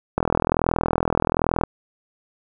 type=click train; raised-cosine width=1 ms; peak=-4 dBFS; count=61; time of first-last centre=0.18-1.636 s; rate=41.2 Hz; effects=none